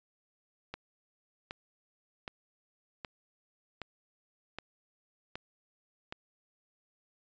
click train, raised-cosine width 0.3 ms, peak -23 dBFS, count 8, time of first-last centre 0.74-6.125 s, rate 1.3 Hz, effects resampled to 16000 Hz

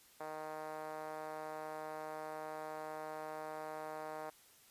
5% pulse tone with band-pass filter, 155.2 Hz, D#3, 4 cents flat, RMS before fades -45 dBFS, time 0.2-4.3 s, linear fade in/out 5 ms, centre 660 Hz, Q 1.6, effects white hiss -64 dBFS RMS until 4.7 s + resampled to 32000 Hz

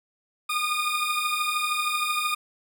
20% pulse beating tone pair, 1213 / 1226 Hz, D#6 / D#6, -44 / -26 cents, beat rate 13 Hz, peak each -24 / -21 dBFS, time 0.49-2.35 s, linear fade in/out 10 ms, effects 9-bit

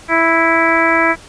harmonic tone, 329.6 Hz, E4, in tune, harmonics 1 / 2 / 3 / 4 / 5 / 6 / 7, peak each -18 / -18 / -18 / -18 / -18 / -18 / -18 dBFS, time 0.08-1.16 s, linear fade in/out 50 ms, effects pink hiss -39 dBFS RMS until 1.28 s + resampled to 22050 Hz

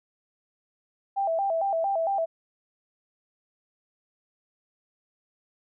sine tone with vibrato, 720 Hz, F#5, 47 cents flat, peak -23 dBFS, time 1.16-2.26 s, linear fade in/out 20 ms, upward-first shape square, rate 4.4 Hz, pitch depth 160 cents each way, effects none

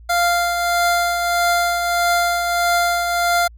25% pulse tone with tremolo, 696 Hz, F5, 6 cents flat, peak -10 dBFS, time 0.09-3.48 s, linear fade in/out 10 ms, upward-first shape triangle, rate 1.6 Hz, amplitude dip 45%, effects added 57 Hz sine -39 dBFS peak until 3.57 s

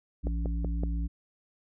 harmonic tone, 56.9 Hz, A#1, 41 cents flat, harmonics 1 / 3 / 5, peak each -28 / -38 / -42 dBFS, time 0.23-1.08 s, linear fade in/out 20 ms
click train, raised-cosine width 2 ms, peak -20 dBFS, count 4, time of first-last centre 0.27-0.835 s, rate 5.31 Hz
effects none

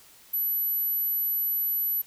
sine tone, 11840 Hz, F#9, in tune, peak -24 dBFS, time 0.33-2.02 s, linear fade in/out 10 ms, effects white hiss -54 dBFS RMS until 2.06 s

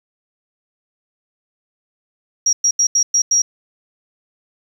sine tone bursts at uneven times, 5680 Hz, F8, 28 cents sharp, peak -11 dBFS, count 6, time 2.46-2.53 / 2.64-2.71 / 2.79-2.87 / 2.95-3.03 / 3.14-3.22 / 3.31-3.42 s, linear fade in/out 5 ms, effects 7-bit

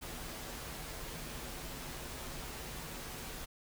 pink noise with comb filter, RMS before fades -44 dBFS, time 0.01-3.46 s, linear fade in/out 20 ms, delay 10 ms, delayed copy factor -0.5, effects none

